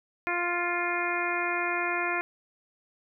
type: harmonic tone with a mistuned harmonic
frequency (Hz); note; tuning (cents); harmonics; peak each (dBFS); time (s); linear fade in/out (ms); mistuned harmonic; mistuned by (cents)
349.2; F4; 0; 1 / 2 / 3 / 4 / 5 / 6 / 7; -34 / -34 / -34 / -34 / -34 / -34 / -34; 0.27-2.21; 0; 6; +16
effects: none